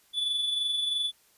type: tone with amplitude modulation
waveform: triangle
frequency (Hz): 3459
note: A7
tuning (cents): -30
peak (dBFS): -23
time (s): 0.13-1.12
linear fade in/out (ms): 50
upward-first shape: sine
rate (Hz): 23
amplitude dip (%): 40
effects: white hiss -63 dBFS RMS until 1.37 s + resampled to 32000 Hz